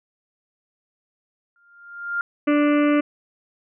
sine tone with exponential growth, 1400 Hz, F6, 4 cents sharp, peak -19 dBFS, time 1.56-2.21 s, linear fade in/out 1 ms, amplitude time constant 140 ms
harmonic tone, 293.7 Hz, D4, in tune, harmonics 1 / 2 / 4 / 5 / 6 / 7 / 8 / 9 / 10, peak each -16 / -23 / -28 / -32 / -38 / -33 / -35 / -37 / -42 dBFS, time 2.47-3.01 s, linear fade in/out 10 ms
effects none

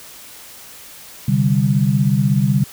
sine chord, C suspended second, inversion none, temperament just, 130.81 / 147.16 / 196.22 Hz, C3 / D3 / G3, 0 / +4 / +2 cents, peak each -17 dBFS, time 1.28-2.64 s, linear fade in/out 5 ms, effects white hiss -39 dBFS RMS until 2.72 s

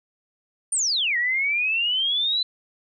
sine exponential two-way sweep, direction down then up, 9397 to 1878 to 4053 Hz, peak -20 dBFS, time 0.72-2.43 s, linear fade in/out 5 ms, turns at 1.17 s, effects none

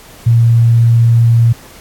sine tone, 116.54 Hz, A#2, in tune, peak -5 dBFS, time 0.26-1.53 s, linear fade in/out 10 ms, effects pink hiss -38 dBFS RMS until 1.8 s + AAC 64 kbps

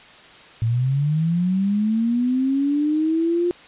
sine linear sweep, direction up, 110 to 354.1 Hz, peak -17 dBFS, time 0.62-3.51 s, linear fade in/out 0 ms, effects white hiss -45 dBFS RMS until 3.67 s + resampled to 8000 Hz

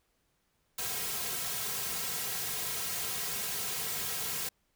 white noise with comb filter, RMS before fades -35 dBFS, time 0.78-4.49 s, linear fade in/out 5 ms, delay 3.4 ms, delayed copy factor -0.9, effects pink hiss -75 dBFS RMS until 4.75 s

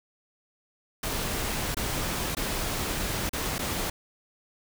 pink noise with dropouts, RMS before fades -30 dBFS, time 1.03-3.9 s, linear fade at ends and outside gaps 5 ms, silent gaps 1.746-1.768 / 2.35-2.368 / 3.294-3.331 / 3.583-3.59 s, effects none

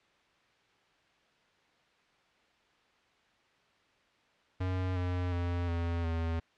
square tone with pitch steps, 92.4 / 89.82 / 87.31 / 84.88 / 82.51 Hz, F#2 / F2 / F2 / F2 / E2, -2 / +49 / 0 / -49 / +2 cents, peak -31 dBFS, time 4.6-6.4 s, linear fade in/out 10 ms, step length 360 ms, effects white hiss -67 dBFS RMS until 6.57 s + low-pass 3000 Hz 12 dB/octave

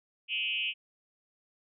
sine tone with frequency modulation, 2758 Hz, F7, 22 cents flat, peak -29 dBFS, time 0.28-0.74 s, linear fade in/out 50 ms, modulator 201 Hz, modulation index 1.6, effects none

